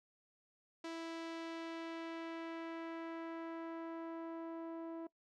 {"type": "tone with low-pass filter sweep", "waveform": "sawtooth", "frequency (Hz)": 329.6, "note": "E4", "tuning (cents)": 0, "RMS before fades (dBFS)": -45, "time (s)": [0.84, 5.07], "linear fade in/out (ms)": 5, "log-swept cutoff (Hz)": [5500, 780], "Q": 0.9, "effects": ["noise-tail reverb RT60 0.1 s tail -21 dB re dry"]}